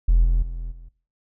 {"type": "tone with level steps", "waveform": "triangle", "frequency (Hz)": 42.1, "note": "E1", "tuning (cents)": 37, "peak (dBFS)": [-9, -13, -25, -36], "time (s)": [0.08, 0.89], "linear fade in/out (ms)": 10, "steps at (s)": [0.24, 0.42, 0.71], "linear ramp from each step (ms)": 10, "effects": ["noise-tail reverb RT60 0.4 s tail -19 dB re dry", "tanh soft clip ceiling -9 dBFS"]}